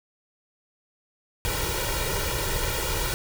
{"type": "noise with comb filter", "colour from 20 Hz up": "pink", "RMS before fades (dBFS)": -27, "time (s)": [1.45, 3.14], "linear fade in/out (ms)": 0, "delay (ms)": 2.1, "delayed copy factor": 0.9, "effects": []}